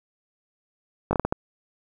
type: slowing click train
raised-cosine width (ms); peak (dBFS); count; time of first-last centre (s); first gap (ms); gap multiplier
1; -8; 6; 1.11-1.325; 20; 1.39
effects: 8-bit